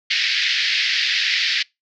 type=band-pass noise; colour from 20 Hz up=pink; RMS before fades=-20 dBFS; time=0.1-1.63 s; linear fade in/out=10 ms; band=1800 to 5100 Hz; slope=48 dB/octave; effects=noise-tail reverb RT60 0.2 s tail -25 dB re dry